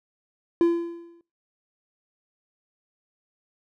triangle tone with exponential decay, 340 Hz, F4, 46 cents flat, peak -12 dBFS, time 0.61-1.21 s, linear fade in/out 1 ms, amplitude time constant 130 ms, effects noise-tail reverb RT60 0.4 s tail -24 dB re dry

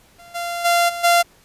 sawtooth tone with level steps, 691 Hz, F5, 19 cents flat, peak -38 / -20 / -10 / -22 / -8 dBFS, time 0.18-1.23 s, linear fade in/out 20 ms, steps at 0.34 / 0.64 / 0.88 / 1.03 s, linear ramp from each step 20 ms, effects pink hiss -53 dBFS RMS until 1.44 s + resampled to 32000 Hz

